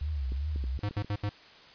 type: tone with vibrato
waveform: sine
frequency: 69.8 Hz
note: C#2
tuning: 13 cents sharp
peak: -29 dBFS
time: 0.01-0.78 s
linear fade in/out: 5 ms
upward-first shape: triangle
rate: 2.6 Hz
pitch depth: 200 cents each way
type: clicks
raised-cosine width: 3 ms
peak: -29 dBFS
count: 7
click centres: 0.321 / 0.56 / 0.64 / 0.791 / 0.91 / 0.977 / 1.046 s
type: tone bursts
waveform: square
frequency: 103 Hz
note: G#2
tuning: 14 cents flat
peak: -29 dBFS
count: 4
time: 0.83-1.293 s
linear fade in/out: 5 ms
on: 61 ms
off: 73 ms
effects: white hiss -53 dBFS RMS until 1.74 s + resampled to 11025 Hz